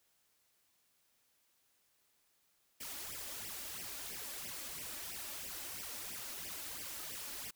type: noise with flanger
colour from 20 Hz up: white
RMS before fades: -45 dBFS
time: 2.8-7.51 s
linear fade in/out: 10 ms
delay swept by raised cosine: 0.36 to 3.56 ms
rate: 3 Hz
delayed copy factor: +0.9
effects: white hiss -75 dBFS RMS until 7.55 s